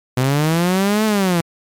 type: linear two-way sweep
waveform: sawtooth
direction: up then down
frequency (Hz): 124.4 to 220 to 164.3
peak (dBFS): -10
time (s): 0.17-1.41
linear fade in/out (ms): 5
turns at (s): 1.05
effects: MP3 96 kbps